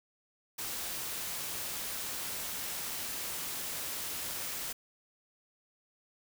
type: noise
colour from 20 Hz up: white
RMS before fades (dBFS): -38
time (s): 0.58-4.73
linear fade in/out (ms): 10
effects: none